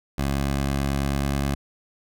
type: tone with pitch glide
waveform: 15% pulse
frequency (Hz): 69.2 to 69.68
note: C#2 to C#2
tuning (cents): -2 to +10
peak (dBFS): -16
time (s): 0.18-1.55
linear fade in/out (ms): 5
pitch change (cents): +12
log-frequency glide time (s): 0.95-1.38
effects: none